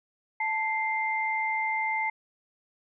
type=tone pair together; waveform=sine; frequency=879.4 / 2093 Hz; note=A5 / C7; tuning=-1 / 0 cents; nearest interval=octave + minor third; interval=1501 cents; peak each=-29 / -28 dBFS; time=0.4-2.1 s; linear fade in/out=5 ms; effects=none